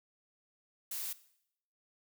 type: noise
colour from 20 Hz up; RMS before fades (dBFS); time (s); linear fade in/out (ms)
blue; -39; 0.91-1.13; 5
effects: noise-tail reverb RT60 0.7 s tail -17 dB re dry